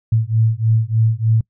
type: beating tone pair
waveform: sine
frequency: 110.2 / 113.5 Hz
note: A2 / A#2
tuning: +3 / -46 cents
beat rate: 3.3 Hz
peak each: -16 dBFS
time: 0.12-1.41 s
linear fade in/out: 5 ms
effects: noise-tail reverb RT60 0.1 s tail -25 dB re dry